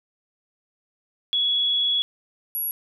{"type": "tone pair in turn", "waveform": "sine", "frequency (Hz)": [3368, 11329], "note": ["G#7", "F9"], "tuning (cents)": [24, 24], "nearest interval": "octave + major sixth", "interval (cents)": 2100, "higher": "second", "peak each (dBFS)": [-19, -24], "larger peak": "first", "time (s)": [[1.33, 2.02], [2.55, 2.71]], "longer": "first", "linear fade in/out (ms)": 0, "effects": []}